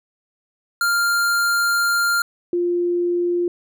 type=tone pair in turn; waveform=square / sine; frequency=1396.9 / 349.9 Hz; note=F6 / F4; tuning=0 / +3 cents; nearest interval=2 octaves; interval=2397 cents; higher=first; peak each=-17 dBFS; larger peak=neither; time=0.81-2.22 / 2.53-3.48 s; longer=first; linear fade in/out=2 ms; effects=none